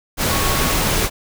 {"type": "tone in noise", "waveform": "sine", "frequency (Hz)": 1106, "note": "C#6", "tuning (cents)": -4, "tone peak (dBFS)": -26, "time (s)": [0.27, 0.75], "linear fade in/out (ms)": 50, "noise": "pink", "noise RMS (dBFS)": -18, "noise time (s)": [0.17, 1.1], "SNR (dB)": -11, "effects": []}